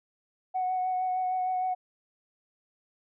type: tone with vibrato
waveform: sine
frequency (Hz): 740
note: F#5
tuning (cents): 0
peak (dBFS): -25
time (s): 0.54-1.75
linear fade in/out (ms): 20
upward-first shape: sine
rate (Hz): 6.5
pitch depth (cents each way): 16
effects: tanh soft clip ceiling -22 dBFS

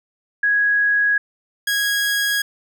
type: tone pair in turn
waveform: sine / sawtooth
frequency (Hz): 1661.2 / 1650.7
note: G#6 / G#6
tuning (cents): 0 / -11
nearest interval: unison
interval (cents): 11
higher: first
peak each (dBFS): -14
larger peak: neither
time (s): 0.43-1.18 / 1.67-2.42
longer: neither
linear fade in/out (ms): 5
effects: none

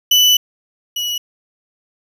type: tone pair in turn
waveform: 35% pulse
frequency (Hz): 2981 / 2928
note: F#7 / F#7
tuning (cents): +12 / -19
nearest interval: unison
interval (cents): 31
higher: first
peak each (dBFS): -7 / -17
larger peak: first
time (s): 0.11-0.37 / 0.96-1.18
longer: first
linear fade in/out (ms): 5
effects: none

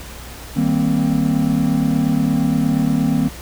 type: chord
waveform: triangle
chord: C minor seventh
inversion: first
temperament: equal with one note detuned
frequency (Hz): 157.55 / 196 / 233.1 / 261.6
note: Eb3 / G3 / Bb3 / C4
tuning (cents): +22 / 0 / 0 / 0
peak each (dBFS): -18 / -21 / -17 / -17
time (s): 0.56-3.29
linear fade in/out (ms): 10
effects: added 60 Hz sine -36 dBFS peak until 3.41 s + pink hiss -36 dBFS RMS until 3.41 s

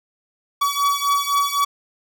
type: beating tone pair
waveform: 45% pulse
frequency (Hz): 1135 / 1138.9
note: C#6 / C#6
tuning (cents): +41 / +46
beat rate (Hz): 3.9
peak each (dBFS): -20 / -21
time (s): 0.61-1.65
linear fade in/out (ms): 10
effects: none

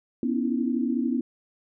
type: tone cluster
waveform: sine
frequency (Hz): 243.9 / 275.2 / 319.8 / 333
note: B3 / C#4 / D#4 / E4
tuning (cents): -21 / -12 / +48 / +18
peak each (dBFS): -25 / -28 / -32 / -34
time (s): 0.23-1.21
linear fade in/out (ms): 2
effects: none

